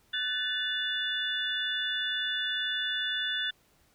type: tone cluster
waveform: sine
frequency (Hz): 1500 / 1749 / 2872 / 3491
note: F#6 / A6 / F7 / A7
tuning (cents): +23 / -11 / +48 / -14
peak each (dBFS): -35 / -35 / -40 / -31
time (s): 0.13-3.51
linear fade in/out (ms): 10
effects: pink hiss -66 dBFS RMS until 3.94 s